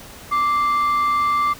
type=tone pair together; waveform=sine; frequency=1170.7 / 2086 Hz; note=D6 / C7; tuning=-6 / -6 cents; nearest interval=minor seventh; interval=1000 cents; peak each=-14 / -25 dBFS; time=0.31-1.54 s; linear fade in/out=20 ms; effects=tanh soft clip ceiling -14 dBFS + pink hiss -40 dBFS RMS until 1.59 s